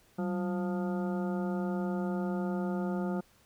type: harmonic tone with a mistuned harmonic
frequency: 176.6 Hz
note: F3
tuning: 20 cents sharp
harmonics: 1 / 2 / 3 / 4 / 5 / 7 / 8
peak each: -31 / -37 / -41 / -43 / -45 / -48 / -49 dBFS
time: 0.18-3.21 s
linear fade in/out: 10 ms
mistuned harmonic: 1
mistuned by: +120 cents
effects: pink hiss -64 dBFS RMS until 3.45 s